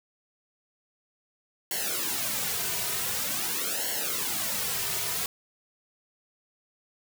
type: noise with flanger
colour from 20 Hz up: white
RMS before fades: -30 dBFS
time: 1.71-5.26 s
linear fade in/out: 2 ms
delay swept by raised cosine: 0.81 to 3.71 ms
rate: 0.46 Hz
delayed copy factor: -1
effects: none